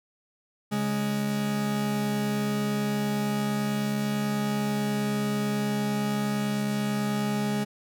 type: tone pair together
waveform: 40% pulse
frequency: 138.59 / 207.7 Hz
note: C#3 / G#3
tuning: 0 / 0 cents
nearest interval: perfect fifth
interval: 700 cents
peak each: -32 / -25 dBFS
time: 0.71-7.65 s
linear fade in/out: 20 ms
effects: none